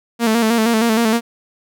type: tone with vibrato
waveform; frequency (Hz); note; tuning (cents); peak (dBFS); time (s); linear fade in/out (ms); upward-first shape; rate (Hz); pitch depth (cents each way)
sawtooth; 226.6; A#3; -49; -9; 0.19-1.21; 50; square; 6.4; 55
effects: none